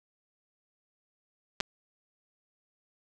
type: clicks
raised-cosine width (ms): 0.2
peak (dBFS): -12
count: 2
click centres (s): 1.603 / 1.608
effects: none